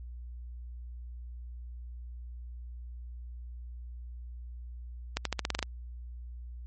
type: accelerating click train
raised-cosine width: 0.2 ms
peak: -12 dBFS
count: 9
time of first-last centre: 5.17-5.628 s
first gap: 83 ms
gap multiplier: 0.89
effects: added 60 Hz sine -40 dBFS peak until 6.66 s + MP3 32 kbps